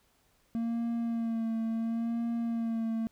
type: tone with vibrato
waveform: triangle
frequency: 229.1 Hz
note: A#3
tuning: 30 cents flat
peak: -27 dBFS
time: 0.55-3.07 s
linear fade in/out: 0 ms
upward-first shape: sine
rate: 0.72 Hz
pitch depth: 31 cents each way
effects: pink hiss -69 dBFS RMS until 3.11 s